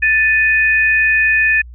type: tone pair together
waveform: sine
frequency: 1762 / 2487 Hz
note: A6 / D#7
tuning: +2 / -1 cents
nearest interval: tritone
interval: 597 cents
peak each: -12 / -14 dBFS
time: 0.02-1.62 s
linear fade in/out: 10 ms
effects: added 60 Hz sine -32 dBFS peak until 1.74 s